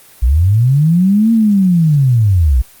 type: linear two-way sweep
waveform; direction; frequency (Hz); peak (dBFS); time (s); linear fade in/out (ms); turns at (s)
sine; up then down; 54.5 to 231.1 to 56.2; -7; 0.22-2.62; 10; 1.32
effects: white hiss -42 dBFS RMS until 2.8 s + Opus 24 kbps